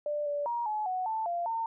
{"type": "tone with pitch steps", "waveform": "sine", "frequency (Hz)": [591, 580, 946, 852, 740, 883, 692, 908], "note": ["D5", "D5", "A#5", "G#5", "F#5", "A5", "F5", "A#5"], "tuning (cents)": [11, -22, 25, 44, 0, 6, -16, -46], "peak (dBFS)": -29, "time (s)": [0.06, 1.66], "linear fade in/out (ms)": 2, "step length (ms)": 200, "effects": []}